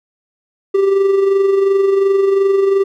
triangle tone with amplitude modulation, 392 Hz, G4, in tune, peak -6 dBFS, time 0.74-2.84 s, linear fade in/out 10 ms, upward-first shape sine, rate 22.8 Hz, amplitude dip 45%, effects none

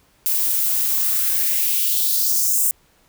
violet noise with high-pass filter sweep, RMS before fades -19 dBFS, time 0.26-2.71 s, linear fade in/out 0 ms, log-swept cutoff 420 to 8300 Hz, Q 2.6, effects pink hiss -58 dBFS RMS until 3.08 s

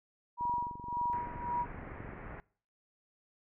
sine tone with tremolo, 962 Hz, B5, 46 cents flat, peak -29 dBFS, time 0.37-1.66 s, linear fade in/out 50 ms, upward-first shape sine, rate 1.8 Hz, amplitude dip 85%
click train, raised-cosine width 3 ms, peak -35 dBFS, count 41, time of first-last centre 0.41-2.134 s, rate 23.2 Hz
pink low-pass noise, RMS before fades -46 dBFS, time 1.13-2.4 s, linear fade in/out 0 ms, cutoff 2200 Hz, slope 48 dB/octave
effects noise-tail reverb RT60 0.5 s tail -24 dB re dry

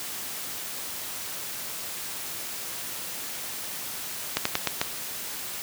slowing click train, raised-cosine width 0.2 ms, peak -5 dBFS, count 5, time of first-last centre 4.37-4.814 s, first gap 84 ms, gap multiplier 1.19, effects white hiss -35 dBFS RMS until 5.62 s + high-pass 80 Hz 12 dB/octave

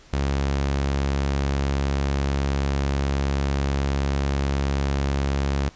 sawtooth tone, 69.3 Hz, C#2, in tune, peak -17 dBFS, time 0.13-5.69 s, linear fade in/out 0 ms, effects pink hiss -51 dBFS RMS until 5.75 s + resampled to 16000 Hz

